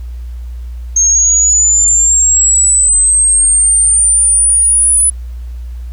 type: linear sweep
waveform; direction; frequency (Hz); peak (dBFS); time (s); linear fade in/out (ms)
sine; up; 6420 to 9990; -6; 0.96-5.1; 5
effects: added 60 Hz sine -21 dBFS peak until 5.92 s + pink hiss -49 dBFS RMS until 5.92 s